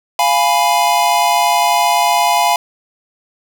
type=chord; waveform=square; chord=F diminished; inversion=none; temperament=equal; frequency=698.5 / 830.6 / 987.8 Hz; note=F5 / Ab5 / Cb6; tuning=0 / 0 / 0 cents; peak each=-16 dBFS; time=0.19-2.56 s; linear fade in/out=2 ms; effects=none